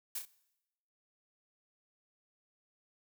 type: noise with echo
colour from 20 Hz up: blue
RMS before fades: -38 dBFS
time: 0.15-0.19 s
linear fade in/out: 5 ms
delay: 32 ms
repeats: 2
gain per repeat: -6 dB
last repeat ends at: 0.254 s
effects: noise-tail reverb RT60 0.9 s tail -20 dB re dry

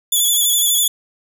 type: tone with vibrato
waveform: 10% pulse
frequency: 3435 Hz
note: A7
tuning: 42 cents flat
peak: -6 dBFS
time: 0.12-0.88 s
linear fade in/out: 5 ms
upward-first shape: square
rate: 12 Hz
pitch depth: 33 cents each way
effects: none

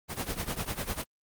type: noise with tremolo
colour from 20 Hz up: pink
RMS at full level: -30 dBFS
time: 0.08-1.05 s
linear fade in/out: 50 ms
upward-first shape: triangle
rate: 10 Hz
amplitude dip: 90%
effects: Opus 24 kbps

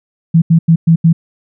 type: tone bursts at uneven times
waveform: sine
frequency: 164.81 Hz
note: E3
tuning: in tune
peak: -4 dBFS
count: 5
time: 0.34-0.42 / 0.5-0.59 / 0.68-0.76 / 0.87-0.96 / 1.04-1.13 s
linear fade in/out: 10 ms
effects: none

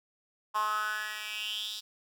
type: tone with high-pass filter sweep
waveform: 10% pulse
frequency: 212.7 Hz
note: G#3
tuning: 42 cents sharp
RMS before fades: -34 dBFS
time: 0.54-1.81 s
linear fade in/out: 20 ms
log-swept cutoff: 1000 to 4200 Hz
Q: 6.2
effects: none

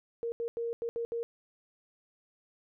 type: tone bursts at uneven times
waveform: sine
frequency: 466.2 Hz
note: A#4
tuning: in tune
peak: -31 dBFS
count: 6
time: 0.23-0.32 / 0.4-0.48 / 0.57-0.73 / 0.82-0.89 / 0.96-1.05 / 1.12-1.23 s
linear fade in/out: 0 ms
effects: none

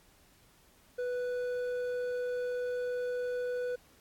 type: tone with hard clipping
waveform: triangle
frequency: 493.9 Hz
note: B4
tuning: in tune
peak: -33 dBFS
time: 0.98-3.76 s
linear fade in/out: 10 ms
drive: 9 dB
effects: pink hiss -63 dBFS RMS until 4 s + AAC 64 kbps

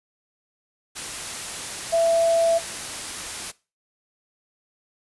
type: tone in noise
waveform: sine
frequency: 667 Hz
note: E5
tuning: 20 cents sharp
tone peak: -16 dBFS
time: 1.92-2.59 s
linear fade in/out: 20 ms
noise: white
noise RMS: -32 dBFS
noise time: 0.95-3.52 s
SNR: +13 dB
effects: noise-tail reverb RT60 0.3 s tail -20 dB re dry + resampled to 24000 Hz

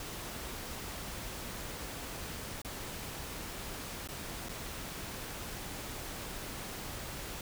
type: noise with dropouts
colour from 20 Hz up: pink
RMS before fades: -42 dBFS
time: 0-7.41 s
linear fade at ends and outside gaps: 2 ms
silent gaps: 2.618-2.647 / 4.075-4.087 / 4.487-4.492 s
effects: none

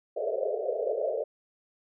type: band-pass noise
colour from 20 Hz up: white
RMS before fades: -30 dBFS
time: 0.16-1.24 s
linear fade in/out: 10 ms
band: 400 to 650 Hz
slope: 96 dB/octave
effects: none

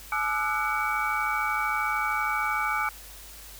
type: tone cluster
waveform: sine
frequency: 853 / 1209 / 1322 / 1473 / 2272 Hz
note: G#5 / D6 / E6 / F#6 / C#7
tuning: +46 / +50 / +5 / -8 / +42 cents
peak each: -31 dBFS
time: 0.12-2.89 s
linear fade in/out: 2 ms
effects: added 50 Hz sine -48 dBFS peak until 3.59 s + white hiss -46 dBFS RMS until 3.59 s

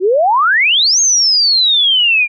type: exponential two-way sweep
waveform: sine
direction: up then down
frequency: 349.2 to 6550 to 2364 Hz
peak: -8 dBFS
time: 0-2.28 s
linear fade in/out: 50 ms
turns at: 1 s
effects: none

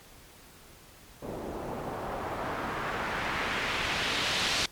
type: noise with low-pass filter sweep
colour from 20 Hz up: white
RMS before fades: -32 dBFS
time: 1.22-4.66 s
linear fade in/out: 5 ms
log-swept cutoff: 480 to 4400 Hz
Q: 1.2
effects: pink hiss -53 dBFS RMS until 4.71 s + MP3 96 kbps

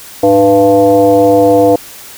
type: tone with frequency modulation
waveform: sine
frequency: 494.2 Hz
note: B4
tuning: 1 cent sharp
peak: -4 dBFS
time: 0.23-1.76 s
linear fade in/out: 5 ms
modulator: 193 Hz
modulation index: 1.1
effects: white hiss -32 dBFS RMS until 2.17 s

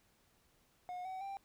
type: tone with pitch steps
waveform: triangle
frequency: 722 / 754 / 787.3 Hz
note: F#5 / F#5 / G5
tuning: -43 / +32 / +7 cents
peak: -39 dBFS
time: 0.89-1.37 s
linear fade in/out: 0 ms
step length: 160 ms
effects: pink hiss -72 dBFS RMS until 1.44 s

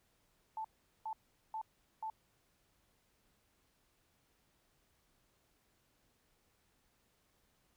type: tone bursts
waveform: sine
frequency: 879 Hz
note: A5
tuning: 2 cents flat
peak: -38 dBFS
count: 4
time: 0.57-2.1 s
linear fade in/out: 2 ms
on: 75 ms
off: 410 ms
effects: pink hiss -75 dBFS RMS until 7.76 s

